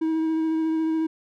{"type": "tone with vibrato", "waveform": "triangle", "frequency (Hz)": 319.9, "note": "D#4", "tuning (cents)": 48, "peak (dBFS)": -19, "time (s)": [0.01, 1.07], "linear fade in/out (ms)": 10, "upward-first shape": "triangle", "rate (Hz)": 14, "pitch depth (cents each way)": 17, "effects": []}